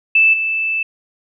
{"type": "tone with level steps", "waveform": "sine", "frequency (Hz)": 2637, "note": "E7", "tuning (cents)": 0, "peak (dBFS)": [-8, -16], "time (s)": [0.15, 0.83], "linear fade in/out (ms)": 5, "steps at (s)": 0.33, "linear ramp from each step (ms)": 10, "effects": []}